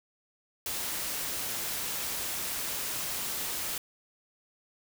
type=noise; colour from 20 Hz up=white; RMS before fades=-34 dBFS; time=0.66-3.78 s; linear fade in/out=2 ms; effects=none